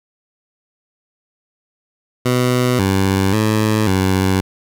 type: tone with pitch steps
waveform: 15% pulse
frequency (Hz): 124.8 / 96.4 / 108.1 / 94.8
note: B2 / G2 / A2 / F#2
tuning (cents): +19 / -28 / -30 / +43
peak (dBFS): -7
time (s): 2.25-4.41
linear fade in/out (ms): 10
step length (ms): 540
effects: none